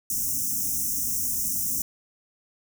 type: band-stop noise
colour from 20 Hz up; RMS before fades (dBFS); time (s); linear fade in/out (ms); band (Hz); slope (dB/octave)
white; -27; 0.1-1.82; 2; 300 to 5500; 96
effects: none